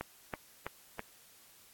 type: click train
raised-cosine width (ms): 0.5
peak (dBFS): -21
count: 4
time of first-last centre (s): 0.01-0.994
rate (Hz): 3.05
effects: white hiss -60 dBFS RMS until 1.73 s + AAC 64 kbps